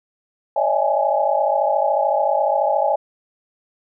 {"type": "tone cluster", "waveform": "sine", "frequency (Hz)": [558, 607, 660, 813, 847], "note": ["C#5", "D#5", "E5", "G#5", "G#5"], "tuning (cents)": [11, -43, 2, -37, 34], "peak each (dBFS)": -22, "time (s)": [0.56, 2.96], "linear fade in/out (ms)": 5, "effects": []}